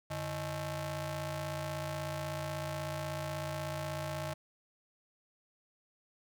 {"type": "ring-modulated tone", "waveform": "sawtooth", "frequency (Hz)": 237.9, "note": "A#3", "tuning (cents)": 35, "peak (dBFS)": -29, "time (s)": [0.1, 4.34], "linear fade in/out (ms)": 10, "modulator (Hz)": 385, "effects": []}